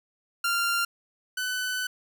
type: tone pair in turn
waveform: sawtooth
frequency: 1389 / 1502.9 Hz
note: F6 / F#6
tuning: -10 / +27 cents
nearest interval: minor second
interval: 137 cents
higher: second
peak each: -20 / -24 dBFS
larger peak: first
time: 0.44-0.85 / 1.37-1.87 s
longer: second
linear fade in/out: 5 ms
effects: none